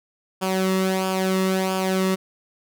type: tone with flanger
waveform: sawtooth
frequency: 188.7 Hz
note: F#3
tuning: 34 cents sharp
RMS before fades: -22 dBFS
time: 0.41-2.16 s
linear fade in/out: 20 ms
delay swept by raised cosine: 0.5 to 1.3 ms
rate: 1.5 Hz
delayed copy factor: -0.65
effects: none